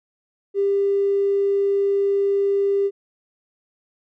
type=tone with tanh clipping; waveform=triangle; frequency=398.1 Hz; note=G4; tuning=27 cents sharp; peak=-16 dBFS; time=0.54-2.91 s; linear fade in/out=50 ms; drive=2 dB; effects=none